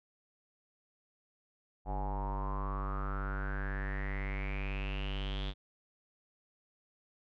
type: tone with low-pass filter sweep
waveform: square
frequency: 49 Hz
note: G1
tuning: in tune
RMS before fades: -36 dBFS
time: 1.85-5.54 s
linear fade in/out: 50 ms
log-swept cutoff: 790 to 3500 Hz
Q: 8.9
effects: none